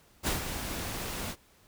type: noise with ADSR envelope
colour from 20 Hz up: pink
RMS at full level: -28 dBFS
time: 0.23-1.36 s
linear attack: 41 ms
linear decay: 130 ms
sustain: -8 dB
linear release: 60 ms
effects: pink hiss -62 dBFS RMS until 1.67 s